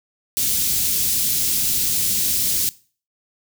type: band-stop noise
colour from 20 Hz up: white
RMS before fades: -20 dBFS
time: 0.37-2.69 s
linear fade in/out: 0 ms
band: 240 to 4100 Hz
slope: 12 dB/octave
effects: noise-tail reverb RT60 0.4 s tail -20 dB re dry